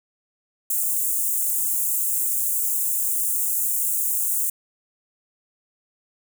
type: high-pass noise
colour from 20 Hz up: white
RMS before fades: -23 dBFS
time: 0.7-4.5 s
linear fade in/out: 5 ms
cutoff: 7200 Hz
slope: 48 dB/octave
effects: none